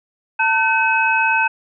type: tone cluster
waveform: sine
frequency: 896 / 1524 / 2560 Hz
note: A5 / G6 / D#7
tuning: +31 / -49 / +49 cents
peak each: -18 dBFS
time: 0.39-1.48 s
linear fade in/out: 10 ms
effects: none